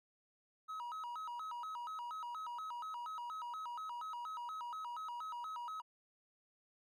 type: tone with vibrato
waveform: triangle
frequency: 1107 Hz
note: C#6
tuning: 3 cents flat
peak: -40 dBFS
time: 0.68-5.82 s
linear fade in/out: 20 ms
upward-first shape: square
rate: 4.2 Hz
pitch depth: 250 cents each way
effects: none